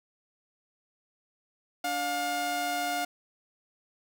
sawtooth tone pair together, 291.5 / 711.6 Hz, D4 / F5, -13 / +32 cents, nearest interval octave + minor third, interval 1545 cents, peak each -34 / -25 dBFS, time 1.84-3.05 s, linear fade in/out 5 ms, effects none

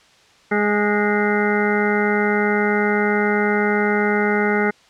harmonic tone with a mistuned harmonic, 207.7 Hz, G#3, in tune, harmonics 1 / 2 / 3 / 4 / 6 / 7 / 8 / 9 / 10, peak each -21 / -20 / -31 / -25 / -30 / -24 / -37 / -28 / -26 dBFS, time 0.51-4.71 s, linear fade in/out 10 ms, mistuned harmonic 8, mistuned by -52 cents, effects white hiss -52 dBFS RMS until 4.89 s + low-pass 5000 Hz 12 dB/octave

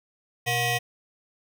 20% pulse ring-modulated tone, 598 Hz, D5, 31 cents sharp, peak -15 dBFS, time 0.46-0.79 s, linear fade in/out 20 ms, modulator 1320 Hz, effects none

